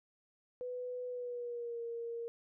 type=tone with pitch glide; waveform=sine; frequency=496.9 to 466.3 Hz; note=B4 to A#4; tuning=+11 to +1 cents; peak=-38 dBFS; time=0.61-2.28 s; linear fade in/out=0 ms; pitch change=-110 cents; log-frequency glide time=1.08-1.81 s; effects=none